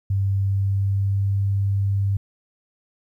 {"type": "tone with pitch glide", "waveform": "sine", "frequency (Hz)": [98, 99.02], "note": ["G2", "G2"], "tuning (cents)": [0, 18], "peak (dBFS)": -18, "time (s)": [0.1, 2.17], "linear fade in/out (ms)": 5, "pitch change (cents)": 18, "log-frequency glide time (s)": [0.45, 1.39], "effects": ["10-bit"]}